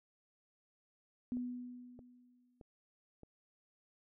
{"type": "tone with exponential decay", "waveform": "sine", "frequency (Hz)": 246.9, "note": "B3", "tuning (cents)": 0, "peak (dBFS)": -34, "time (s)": [1.32, 2.61], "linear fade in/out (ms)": 0, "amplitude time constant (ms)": 280}
{"type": "click train", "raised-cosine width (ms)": 2, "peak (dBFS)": -40, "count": 4, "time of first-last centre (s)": [1.37, 3.233], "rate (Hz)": 1.61}
{"effects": []}